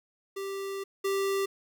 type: tone pair in turn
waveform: square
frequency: 392 / 392 Hz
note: G4 / G4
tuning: 0 / 0 cents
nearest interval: unison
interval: 0 cents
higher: neither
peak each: -34 / -27 dBFS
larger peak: second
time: 0.36-0.84 / 1.04-1.46 s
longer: first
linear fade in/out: 10 ms
effects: 10-bit